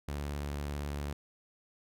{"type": "tone with vibrato", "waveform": "sawtooth", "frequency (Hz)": 72.2, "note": "D2", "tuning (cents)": -29, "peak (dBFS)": -31, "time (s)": [0.08, 1.13], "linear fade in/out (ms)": 5, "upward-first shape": "square", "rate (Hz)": 18, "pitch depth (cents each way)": 35, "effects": []}